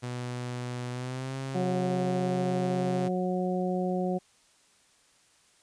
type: tone with pitch glide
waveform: sawtooth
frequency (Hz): 123.47 to 133.87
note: B2 to C3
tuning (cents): 0 to +40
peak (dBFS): -29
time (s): 0.02-3.09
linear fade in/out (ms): 20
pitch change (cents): +140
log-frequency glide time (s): 0.91-1.36
type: harmonic tone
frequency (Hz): 182.7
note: F#3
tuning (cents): -22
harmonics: 1 / 2 / 3 / 4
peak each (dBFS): -29 / -32 / -34 / -35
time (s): 1.54-4.19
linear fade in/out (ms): 20
effects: white hiss -63 dBFS RMS until 5.62 s + resampled to 22050 Hz